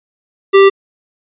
square tone, 392.1 Hz, G4, in tune, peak -4 dBFS, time 0.53-0.7 s, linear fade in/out 20 ms, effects resampled to 8000 Hz

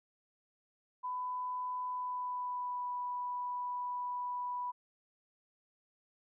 sine tone with pitch glide, 1000 to 985.7 Hz, B5 to B5, +21 to -4 cents, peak -35 dBFS, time 1.03-4.72 s, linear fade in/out 20 ms, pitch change -25 cents, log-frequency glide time 1.88-2.89 s, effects none

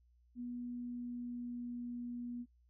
sine tone with pitch glide, 243.3 to 241.5 Hz, B3 to B3, -26 to -39 cents, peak -40 dBFS, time 0.35-2.46 s, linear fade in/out 50 ms, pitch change -13 cents, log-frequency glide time 0.71-1.8 s, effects noise-tail reverb RT60 0.1 s tail -20 dB re dry + added 60 Hz sine -66 dBFS peak until 2.69 s

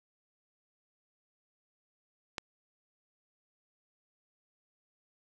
click, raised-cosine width 0.2 ms, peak -17 dBFS, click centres 2.382 s, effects none

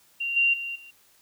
sine tone with level steps, 2768 Hz, F7, 16 cents flat, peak -26 / -18 / -30 / -44 dBFS, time 0.2-0.91 s, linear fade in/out 10 ms, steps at 0.36 / 0.53 / 0.75 s, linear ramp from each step 10 ms, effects white hiss -60 dBFS RMS until 1.21 s

